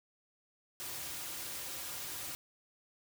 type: noise with comb filter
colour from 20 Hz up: white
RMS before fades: -42 dBFS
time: 0.8-2.35 s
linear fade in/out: 0 ms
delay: 4.6 ms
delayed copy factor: -0.5
effects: none